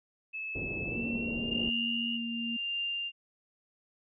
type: tone with pitch glide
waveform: sine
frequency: 2604 to 2889 Hz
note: E7 to F#7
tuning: -22 to -42 cents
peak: -35 dBFS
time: 0.33-2.18 s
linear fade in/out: 20 ms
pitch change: +180 cents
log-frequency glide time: 0.82-1.73 s
type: low-pass noise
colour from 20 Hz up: white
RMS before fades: -39 dBFS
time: 0.55-1.7 s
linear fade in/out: 5 ms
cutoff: 460 Hz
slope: 24 dB/octave
type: tone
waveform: sine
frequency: 233.1 Hz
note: A#3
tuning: in tune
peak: -34 dBFS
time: 0.96-2.57 s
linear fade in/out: 10 ms
type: tone with tremolo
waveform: sine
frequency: 2794 Hz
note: F7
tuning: in tune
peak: -30 dBFS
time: 1.47-3.12 s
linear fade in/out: 50 ms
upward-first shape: triangle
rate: 0.93 Hz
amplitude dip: 60%
effects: none